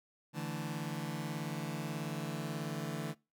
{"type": "chord", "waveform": "sawtooth", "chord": "D suspended second", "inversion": "none", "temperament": "just", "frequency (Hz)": [146.83, 165.19, 220.2], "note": ["D3", "E3", "A3"], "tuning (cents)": [0, 4, 2], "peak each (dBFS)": [-36, -37, -39], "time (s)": [0.33, 3.15], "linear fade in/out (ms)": 50, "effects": ["noise-tail reverb RT60 0.3 s tail -25 dB re dry"]}